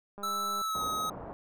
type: click train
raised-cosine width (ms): 1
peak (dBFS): -32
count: 89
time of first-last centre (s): 0.18-0.616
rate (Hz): 202
type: tone with pitch glide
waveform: square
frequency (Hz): 1318.5 to 1270.6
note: E6 to D#6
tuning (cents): 0 to +36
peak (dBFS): -31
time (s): 0.23-1.1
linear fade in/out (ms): 5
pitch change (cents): -64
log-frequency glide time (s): 0.62-0.82
type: low-pass noise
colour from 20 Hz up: white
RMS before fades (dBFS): -42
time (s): 0.75-1.33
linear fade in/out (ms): 0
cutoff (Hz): 930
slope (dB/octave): 24
effects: none